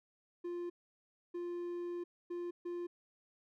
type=tone bursts at uneven times; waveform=triangle; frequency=349.2 Hz; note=F4; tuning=in tune; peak=-36 dBFS; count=4; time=0.44-0.7 / 1.34-2.04 / 2.3-2.51 / 2.65-2.87 s; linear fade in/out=10 ms; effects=none